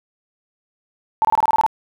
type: tone bursts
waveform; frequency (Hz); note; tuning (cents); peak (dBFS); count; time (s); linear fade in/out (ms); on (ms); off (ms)
sine; 880; A5; 0; -12; 9; 1.22-1.664; 0; 28; 24
effects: none